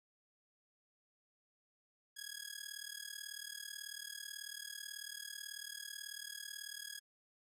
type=tone with amplitude modulation; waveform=10% pulse; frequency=1661.2 Hz; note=G#6; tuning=in tune; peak=-33 dBFS; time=2.16-7 s; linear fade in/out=20 ms; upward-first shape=sine; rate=38.2 Hz; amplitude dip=90%; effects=none